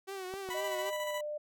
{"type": "tone with vibrato", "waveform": "sawtooth", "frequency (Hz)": 380, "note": "F#4", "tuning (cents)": 46, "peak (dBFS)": -35, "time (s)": [0.07, 0.91], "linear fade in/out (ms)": 20, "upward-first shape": "triangle", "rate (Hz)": 3.9, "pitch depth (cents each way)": 77}
{"type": "clicks", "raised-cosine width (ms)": 1, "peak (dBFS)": -30, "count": 2, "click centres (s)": [0.339, 0.489]}
{"type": "tone with tremolo", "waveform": "20% pulse", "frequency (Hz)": 987.8, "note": "B5", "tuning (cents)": 0, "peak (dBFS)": -31, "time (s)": [0.5, 1.21], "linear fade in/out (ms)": 5, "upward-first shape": "square", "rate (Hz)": 14, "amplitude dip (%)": 40}
{"type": "tone with pitch glide", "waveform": "sine", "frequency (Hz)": [621, 597.8], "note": ["D#5", "D5"], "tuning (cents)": [-3, 31], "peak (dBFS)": -35, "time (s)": [0.54, 1.38], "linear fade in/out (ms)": 10, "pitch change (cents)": -66, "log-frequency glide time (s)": [0.68, 1.14]}
{"effects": []}